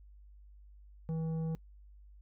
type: tone with tanh clipping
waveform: triangle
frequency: 161.5 Hz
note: E3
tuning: 35 cents flat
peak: -34 dBFS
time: 1.09-1.55 s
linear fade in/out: 0 ms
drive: 13 dB
effects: noise-tail reverb RT60 0.1 s tail -24 dB re dry + added 50 Hz sine -53 dBFS peak until 2.21 s